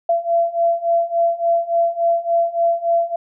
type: beating tone pair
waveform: sine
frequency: 676 / 679.5 Hz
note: E5 / F5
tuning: +43 / -48 cents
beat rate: 3.5 Hz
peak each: -19 / -17 dBFS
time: 0.09-3.16 s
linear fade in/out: 5 ms
effects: none